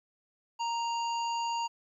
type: harmonic tone with a mistuned harmonic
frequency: 932.3 Hz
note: A#5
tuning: in tune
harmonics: 1 / 3 / 5 / 7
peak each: -30 / -40 / -44 / -47 dBFS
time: 0.59-1.68 s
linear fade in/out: 20 ms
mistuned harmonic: 7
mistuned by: +63 cents
effects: 12-bit